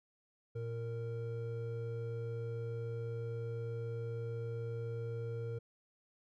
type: tone pair together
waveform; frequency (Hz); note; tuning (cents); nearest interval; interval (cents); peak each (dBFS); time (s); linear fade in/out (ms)
triangle; 115.8 / 463.5; A#2 / A#4; -11 / -10; 2 octaves; 2401; -37 / -40; 0.55-5.59; 10
effects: none